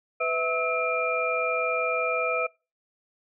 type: tone cluster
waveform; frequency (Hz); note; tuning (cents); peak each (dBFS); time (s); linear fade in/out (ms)
sine; 500 / 654 / 1295 / 2390; B4 / E5 / E6 / D7; +21 / -14 / -31 / +30; -29; 0.2-2.47; 10
effects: noise-tail reverb RT60 0.3 s tail -25 dB re dry